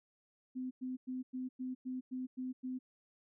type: tone bursts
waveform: sine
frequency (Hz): 255.9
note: C4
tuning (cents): -38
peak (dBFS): -37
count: 9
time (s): 0.55-2.79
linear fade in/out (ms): 20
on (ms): 160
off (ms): 100
effects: none